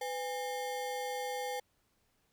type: ring-modulated tone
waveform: square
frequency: 659.3 Hz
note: E5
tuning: in tune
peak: -33 dBFS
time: 0.01-1.6 s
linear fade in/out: 5 ms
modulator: 157 Hz
effects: pink hiss -75 dBFS RMS until 2.32 s